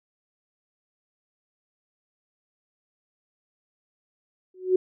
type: tone with exponential growth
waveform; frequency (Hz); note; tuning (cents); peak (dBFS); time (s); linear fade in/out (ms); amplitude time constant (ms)
sine; 370; F#4; 0; -13; 4.54-4.76; 5; 47
effects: none